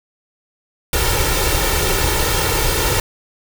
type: noise with comb filter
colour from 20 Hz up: pink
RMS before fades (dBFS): -17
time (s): 0.93-3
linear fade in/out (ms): 2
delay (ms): 2.2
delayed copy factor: +0.7
effects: none